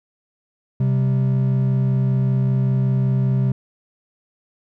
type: tone pair together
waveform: triangle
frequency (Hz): 130.81 / 195.99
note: C3 / G3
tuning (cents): 0 / 0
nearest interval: perfect fifth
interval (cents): 700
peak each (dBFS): -14 / -22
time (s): 0.8-3.52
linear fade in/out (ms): 5
effects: none